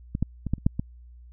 clicks, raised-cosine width 5 ms, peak -15 / -11 / -17 / -11 / -30 / -7 / -14 dBFS, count 7, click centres 0.151 / 0.226 / 0.467 / 0.536 / 0.582 / 0.665 / 0.795 s, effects added 60 Hz sine -45 dBFS peak until 1.32 s

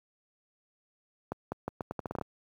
accelerating click train, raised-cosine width 1 ms, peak -19 dBFS, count 11, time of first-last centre 1.32-2.213 s, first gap 200 ms, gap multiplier 0.8, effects high-pass 80 Hz 12 dB/octave + 10-bit

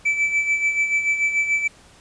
triangle tone with tremolo, 2315 Hz, D7, 25 cents flat, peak -14 dBFS, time 0.05-1.68 s, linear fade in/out 10 ms, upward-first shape sine, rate 6.9 Hz, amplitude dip 60%, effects pink hiss -50 dBFS RMS until 2 s + resampled to 22050 Hz

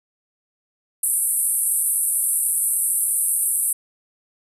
white band-pass noise, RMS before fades -21 dBFS, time 1.03-3.73 s, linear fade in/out 5 ms, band 8500 to 12000 Hz, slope 96 dB/octave, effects none

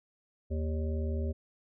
harmonic tone with a mistuned harmonic, 78.3 Hz, D#2, 11 cents sharp, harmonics 1 / 3 / 5 / 7 / 8, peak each -30 / -39 / -41 / -44 / -48 dBFS, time 0.5-1.33 s, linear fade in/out 20 ms, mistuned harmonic 8, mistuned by -53 cents, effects none

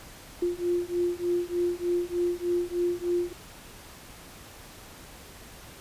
sine beating tone pair, 349.2 / 352.5 Hz, F4 / F4, 0 / +16 cents, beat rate 3.3 Hz, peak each -28 dBFS, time 0.42-3.33 s, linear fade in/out 5 ms, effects pink hiss -47 dBFS RMS until 5.8 s + resampled to 32000 Hz

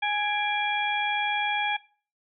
harmonic tone with a mistuned harmonic, 830.6 Hz, G#5, in tune, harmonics 1 / 2 / 3 / 4, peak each -27 / -31 / -28 / -33 dBFS, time 0.02-1.77 s, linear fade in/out 10 ms, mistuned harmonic 3, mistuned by -87 cents, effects noise-tail reverb RT60 0.4 s tail -20 dB re dry

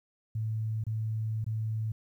sine tone with dropouts, 110 Hz, A2, in tune, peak -29 dBFS, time 0.35-1.92 s, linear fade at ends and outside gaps 5 ms, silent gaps 0.839-0.866 / 1.444-1.464 s, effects 11-bit

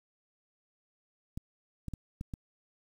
clicks, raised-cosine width 5 ms, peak -25 dBFS, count 5, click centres 1.375 / 1.883 / 1.937 / 2.211 / 2.338 s, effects 9-bit

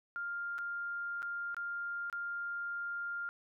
sine tone with dropouts, 1400 Hz, F6, 4 cents sharp, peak -36 dBFS, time 0.16-3.29 s, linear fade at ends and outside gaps 0 ms, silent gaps 0.582-0.587 / 1.221-1.228 / 1.545-1.567 / 2.099-2.127 s, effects none

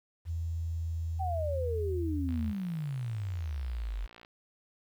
sine tone with pitch glide, 82.8 to 82.04 Hz, E2 to E2, +8 to -8 cents, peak -31 dBFS, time 0.25-2.54 s, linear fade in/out 50 ms, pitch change -16 cents, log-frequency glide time 0.47-1.45 s
sine exponential sweep, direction down, 786 to 43.27 Hz, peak -32 dBFS, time 1.19-4.07 s, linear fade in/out 20 ms
click train, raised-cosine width 0.3 ms, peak -35 dBFS, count 115, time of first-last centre 2.29-4.249 s, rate 58.2 Hz
effects 10-bit

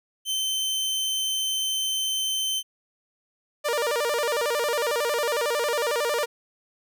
sawtooth tone, 3087 Hz, G7, 27 cents flat, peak -21 dBFS, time 0.25-2.63 s, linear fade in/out 50 ms
sawtooth tone with vibrato, 528 Hz, C5, 16 cents sharp, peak -19 dBFS, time 3.64-6.26 s, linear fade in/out 20 ms, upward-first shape square, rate 11 Hz, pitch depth 200 cents each way
effects none

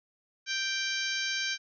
harmonic tone, 784 Hz, G5, in tune, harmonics 2 / 3 / 4 / 5 / 6 / 7 / 8, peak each -34 / -36 / -37 / -38 / -39 / -39 / -40 dBFS, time 0.46-1.58 s, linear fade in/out 50 ms, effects none

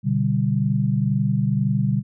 sine chord, G major, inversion first, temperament equal with one note detuned, 123.47 / 145.48 / 196 Hz, B2 / D3 / G3, 0 / -16 / 0 cents, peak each -22 dBFS, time 0.03-2.03 s, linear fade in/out 50 ms, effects none

